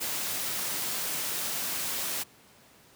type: noise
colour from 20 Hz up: white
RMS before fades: -32 dBFS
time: 0-2.24 s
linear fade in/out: 20 ms
effects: pink hiss -57 dBFS RMS until 2.95 s + high-pass 100 Hz 12 dB/octave